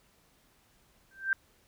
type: tone with exponential growth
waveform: sine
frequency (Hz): 1568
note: G6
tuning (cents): 0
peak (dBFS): -21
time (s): 1.11-1.33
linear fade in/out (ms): 1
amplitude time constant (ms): 46
effects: pink hiss -66 dBFS RMS until 1.67 s